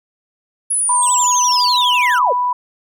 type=linear sweep; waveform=sine; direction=down; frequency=10490 to 422.7 Hz; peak=-14 dBFS; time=0.7-2.33 s; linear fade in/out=10 ms
type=tone; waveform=sine; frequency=987.8 Hz; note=B5; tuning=in tune; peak=-14 dBFS; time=0.89-2.53 s; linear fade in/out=5 ms
type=tone with vibrato; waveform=sawtooth; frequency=3136 Hz; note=G7; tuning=in tune; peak=-24 dBFS; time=1.02-2.19 s; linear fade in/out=10 ms; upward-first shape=triangle; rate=12 Hz; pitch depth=290 cents each way
effects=none